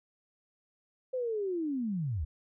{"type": "linear sweep", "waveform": "sine", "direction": "down", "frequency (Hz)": [523.3, 63.8], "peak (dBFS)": -30, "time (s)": [1.13, 2.25], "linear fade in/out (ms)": 10, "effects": []}